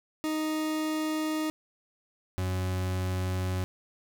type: tone pair in turn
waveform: 40% pulse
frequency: 311.1 / 92.49 Hz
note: D#4 / F#2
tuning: 0 / 0 cents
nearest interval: octave + major sixth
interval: 2100 cents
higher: first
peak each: -27 dBFS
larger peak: neither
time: 0.24-1.5 / 2.38-3.64 s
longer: neither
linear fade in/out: 0 ms
effects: none